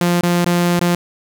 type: tone with dropouts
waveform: sawtooth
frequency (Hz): 174.61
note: F3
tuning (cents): 0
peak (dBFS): -9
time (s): 0.01-0.95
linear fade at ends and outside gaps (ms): 2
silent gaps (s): 0.21-0.232 / 0.446-0.46 / 0.793-0.812
effects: 7-bit